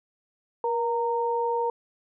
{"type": "tone pair together", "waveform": "sine", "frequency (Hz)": [474.5, 923], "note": ["A#4", "A#5"], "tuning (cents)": [31, -17], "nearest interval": "octave", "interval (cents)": 1152, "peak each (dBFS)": -26, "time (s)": [0.64, 1.7], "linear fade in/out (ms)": 2, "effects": []}